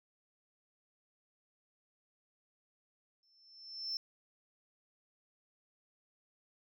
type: tone with exponential growth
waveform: sine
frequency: 5330 Hz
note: E8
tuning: 18 cents sharp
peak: -32 dBFS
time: 3.23-3.97 s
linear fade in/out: 1 ms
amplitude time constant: 160 ms
effects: tanh soft clip ceiling -31 dBFS